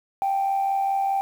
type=tone with amplitude modulation; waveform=sine; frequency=784 Hz; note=G5; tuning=in tune; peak=-17 dBFS; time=0.22-1.21 s; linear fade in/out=0 ms; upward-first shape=sine; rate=84.9 Hz; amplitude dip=50%; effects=tanh soft clip ceiling -16 dBFS + 8-bit